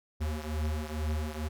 square beating tone pair, 76 / 78.2 Hz, D#2 / D#2, -40 / +9 cents, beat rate 2.2 Hz, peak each -33 / -36 dBFS, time 0.2-1.49 s, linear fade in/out 20 ms, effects none

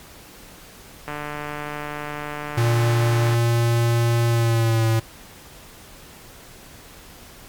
click train, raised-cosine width 0.5 ms, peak -15 dBFS, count 336, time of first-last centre 1.08-3.344 s, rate 148 Hz
square tone with pitch glide, 117.3 to 112.72 Hz, A#2 to A2, +11 to +42 cents, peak -17 dBFS, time 2.57-5 s, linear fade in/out 10 ms, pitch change -69 cents, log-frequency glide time 4.27-4.85 s
effects pink hiss -44 dBFS RMS until 7.48 s + MP3 96 kbps

